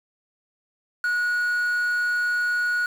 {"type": "tone with quantisation", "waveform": "triangle", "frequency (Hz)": 1456, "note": "F#6", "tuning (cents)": -28, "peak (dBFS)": -19, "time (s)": [1.04, 2.86], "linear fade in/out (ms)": 2, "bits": 7, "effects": []}